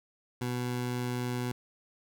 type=tone; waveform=20% pulse; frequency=123.47 Hz; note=B2; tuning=in tune; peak=-26 dBFS; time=0.41-1.52 s; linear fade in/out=5 ms; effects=none